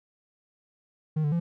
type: tone with pitch steps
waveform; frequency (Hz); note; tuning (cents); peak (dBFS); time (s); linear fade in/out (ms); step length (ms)
triangle; 155.3 / 147.3 / 170; D#3 / D3 / F3; -3 / +6 / -46; -21; 1.16-1.4; 10; 80
effects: none